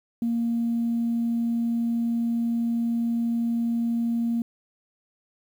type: tone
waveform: sine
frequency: 233.1 Hz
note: A#3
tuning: in tune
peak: -21 dBFS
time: 0.22-4.42 s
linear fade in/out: 2 ms
effects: tanh soft clip ceiling -18 dBFS + 9-bit